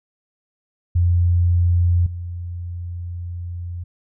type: tone with level steps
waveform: sine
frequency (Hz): 87.31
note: F2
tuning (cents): 0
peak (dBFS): -13 / -26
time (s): 0.95-3.84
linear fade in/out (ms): 10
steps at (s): 2.06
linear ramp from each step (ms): 5
effects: none